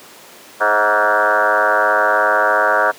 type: tone with frequency modulation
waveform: sine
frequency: 1046.5 Hz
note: C6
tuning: in tune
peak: -11 dBFS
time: 0.6-2.92 s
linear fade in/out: 20 ms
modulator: 103 Hz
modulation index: 5.4
effects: pink hiss -40 dBFS RMS until 2.98 s + high-pass 300 Hz 12 dB/octave